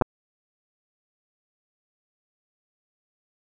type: clicks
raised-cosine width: 1 ms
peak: -6 dBFS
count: 2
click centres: 0.013 / 0.021 s
effects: none